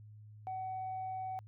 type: tone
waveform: sine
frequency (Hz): 753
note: F#5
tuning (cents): +30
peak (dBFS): -36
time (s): 0.47-1.39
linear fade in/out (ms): 0
effects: tanh soft clip ceiling -34 dBFS + added 106 Hz sine -51 dBFS peak until 1.47 s